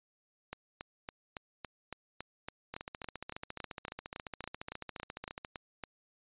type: two click trains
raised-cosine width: 0.3 ms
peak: -24 / -24 dBFS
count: 20 / 40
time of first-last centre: 0.53-5.837 / 2.74-5.448 s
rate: 3.58 / 14.4 Hz
effects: resampled to 8000 Hz